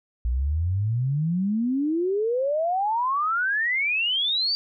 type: exponential sweep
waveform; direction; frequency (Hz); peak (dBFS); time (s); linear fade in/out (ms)
sine; up; 57.3 to 4699; -21; 0.25-4.55; 0
effects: none